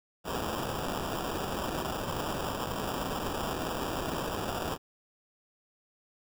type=noise with sample-and-hold; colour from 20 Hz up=white; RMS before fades=-34 dBFS; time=0.24-4.78 s; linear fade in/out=50 ms; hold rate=2100 Hz; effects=none